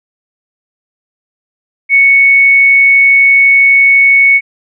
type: tone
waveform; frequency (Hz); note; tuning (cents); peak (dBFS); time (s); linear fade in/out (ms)
sine; 2217; C#7; 0; -3; 1.89-4.41; 50
effects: none